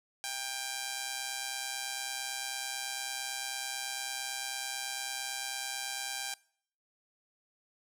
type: tone with amplitude modulation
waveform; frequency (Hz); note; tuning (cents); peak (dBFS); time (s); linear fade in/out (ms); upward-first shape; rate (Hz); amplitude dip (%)
5% pulse; 793; G5; +20; -21; 0.24-6.34; 0; sine; 129; 60
effects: noise-tail reverb RT60 0.6 s tail -24 dB re dry